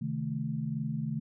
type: chord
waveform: sine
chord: A diminished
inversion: first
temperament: equal with one note detuned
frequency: 133.18 / 155.56 / 220 Hz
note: C3 / Eb3 / A3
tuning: +31 / 0 / 0 cents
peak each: -36 / -34 / -35 dBFS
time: 0.01-1.2 s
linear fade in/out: 10 ms
effects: none